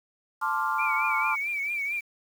sine chord, D minor seventh, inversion second, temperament equal, 880 / 1046.5 / 1174.7 / 1396.9 Hz, A5 / C6 / D6 / F6, 0 / 0 / 0 / 0 cents, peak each -30 dBFS, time 0.41-1.36 s, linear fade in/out 20 ms
sine tone with vibrato, 2308 Hz, D7, 31 cents flat, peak -27 dBFS, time 0.78-2.01 s, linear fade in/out 20 ms, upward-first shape triangle, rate 4.5 Hz, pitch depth 90 cents each way
effects 8-bit

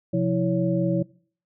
sine tone cluster, 131.1 / 176.1 / 327.7 / 560 Hz, C3 / F3 / E4 / C#5, +4 / +15 / -10 / +18 cents, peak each -27 / -23 / -26 / -27 dBFS, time 0.13-1.03 s, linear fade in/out 10 ms, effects noise-tail reverb RT60 0.5 s tail -23 dB re dry

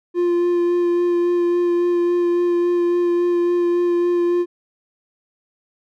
triangle tone with vibrato, 349.2 Hz, F4, in tune, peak -13 dBFS, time 0.14-4.46 s, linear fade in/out 50 ms, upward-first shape sine, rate 3.6 Hz, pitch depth 12 cents each way, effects none

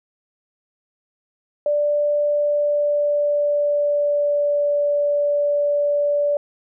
sine tone with pitch glide, 587.3 to 580.6 Hz, D5 to D5, 0 to -20 cents, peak -16 dBFS, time 1.66-6.37 s, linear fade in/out 2 ms, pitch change -20 cents, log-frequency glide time 2.23-4.68 s, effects none

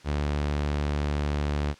sawtooth tone, 73.2 Hz, D2, 5 cents flat, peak -21 dBFS, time 0.04-1.75 s, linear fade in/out 50 ms, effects white hiss -53 dBFS RMS until 1.79 s + low-pass 5000 Hz 12 dB/octave

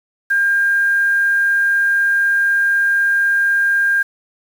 sine tone with quantisation, 1604 Hz, G6, 39 cents sharp, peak -12 dBFS, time 0.3-4.03 s, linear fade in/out 10 ms, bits 6, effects none

